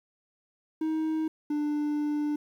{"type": "tone pair in turn", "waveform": "triangle", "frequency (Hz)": [315.6, 296.6], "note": ["D#4", "D4"], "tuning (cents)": [25, 17], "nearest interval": "minor second", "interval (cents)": 108, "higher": "first", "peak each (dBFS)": -24, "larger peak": "neither", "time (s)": [[0.81, 1.28], [1.5, 2.36]], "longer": "second", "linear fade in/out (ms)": 5, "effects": ["10-bit"]}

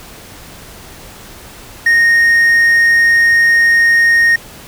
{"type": "tone", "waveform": "triangle", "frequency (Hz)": 1856, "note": "A#6", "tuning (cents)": -8, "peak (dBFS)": -5, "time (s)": [1.86, 4.36], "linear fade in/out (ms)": 5, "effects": ["pink hiss -35 dBFS RMS until 4.67 s"]}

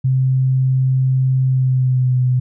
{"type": "tone with pitch glide", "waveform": "sine", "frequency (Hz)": [130.81, 126.57], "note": ["C3", "B2"], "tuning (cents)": [0, 43], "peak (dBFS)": -12, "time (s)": [0.04, 2.4], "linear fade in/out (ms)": 10, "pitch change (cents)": -57, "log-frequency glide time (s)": [1.46, 2.2], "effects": []}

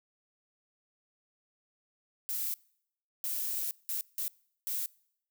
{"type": "noise bursts at uneven times", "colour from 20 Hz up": "violet", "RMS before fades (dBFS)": -34, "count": 5, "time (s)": [[2.29, 2.54], [3.24, 3.71], [3.89, 4.01], [4.18, 4.28], [4.67, 4.86]], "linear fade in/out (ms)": 0, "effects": ["noise-tail reverb RT60 0.7 s tail -25 dB re dry"]}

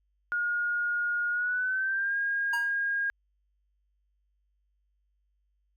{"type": "tone with pitch glide", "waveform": "sine", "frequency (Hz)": [1431, 1624.9], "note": ["F6", "G#6"], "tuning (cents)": [42, -38], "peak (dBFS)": -26, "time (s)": [0.32, 3.1], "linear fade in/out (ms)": 0, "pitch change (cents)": 220, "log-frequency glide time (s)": [1.3, 2.17]}
{"type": "tone with exponential decay", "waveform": "square", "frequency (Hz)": 946, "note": "A#5", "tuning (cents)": 25, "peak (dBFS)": -30, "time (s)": [2.53, 2.76], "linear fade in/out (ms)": 5, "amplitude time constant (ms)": 49}
{"effects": ["added 50 Hz sine -70 dBFS peak until 5.76 s"]}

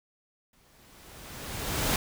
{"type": "noise with exponential growth", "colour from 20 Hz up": "pink", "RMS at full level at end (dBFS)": -25, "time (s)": [0.53, 1.96], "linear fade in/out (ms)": 2, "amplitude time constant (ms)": 310, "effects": []}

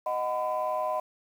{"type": "chord", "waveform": "sine", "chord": "B major", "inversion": "first", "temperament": "equal with one note detuned", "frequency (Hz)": [622.3, 740, 1008.5], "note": ["D#5", "F#5", "B5"], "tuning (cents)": [0, 0, 36], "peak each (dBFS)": [-29, -32, -30], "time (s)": [0.06, 1], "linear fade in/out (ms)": 5, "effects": ["tanh soft clip ceiling -20 dBFS", "9-bit"]}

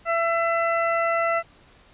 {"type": "tone", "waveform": "20% pulse", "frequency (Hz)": 670, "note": "E5", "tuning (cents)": 28, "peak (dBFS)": -15, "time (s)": [0.05, 1.43], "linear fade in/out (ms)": 50, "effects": ["pink hiss -54 dBFS RMS until 1.93 s", "resampled to 8000 Hz"]}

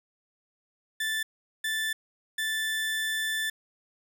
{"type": "tone bursts at uneven times", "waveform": "30% pulse", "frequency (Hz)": 1760, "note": "A6", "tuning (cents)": 0, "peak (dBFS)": -25, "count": 3, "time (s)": [[1, 1.23], [1.64, 1.93], [2.38, 3.5]], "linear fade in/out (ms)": 5, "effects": []}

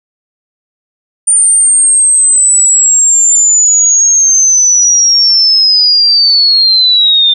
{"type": "linear sweep", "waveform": "sine", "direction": "down", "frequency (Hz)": [9070, 3577], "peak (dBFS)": -4, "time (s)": [1.27, 7.34], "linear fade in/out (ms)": 10, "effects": []}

